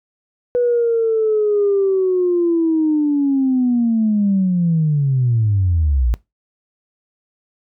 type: linear sweep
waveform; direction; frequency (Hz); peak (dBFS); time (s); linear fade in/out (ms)
sine; down; 491.3 to 54.4; -12; 0.55-6.14; 0
effects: noise-tail reverb RT60 0.2 s tail -22 dB re dry + tanh soft clip ceiling -8 dBFS